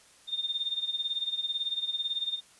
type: tone with tremolo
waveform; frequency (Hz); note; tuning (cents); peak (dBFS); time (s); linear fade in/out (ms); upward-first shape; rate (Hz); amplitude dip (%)
sine; 3639; A#7; -42; -26; 0.27-2.41; 50; sine; 18; 80
effects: white hiss -58 dBFS RMS until 2.59 s + resampled to 24000 Hz